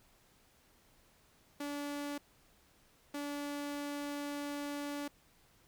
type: tone bursts at uneven times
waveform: sawtooth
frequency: 288.3 Hz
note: D4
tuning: 32 cents flat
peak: -34 dBFS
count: 2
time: 1.6-2.18 / 3.14-5.08 s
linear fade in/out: 5 ms
effects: pink hiss -67 dBFS RMS until 5.67 s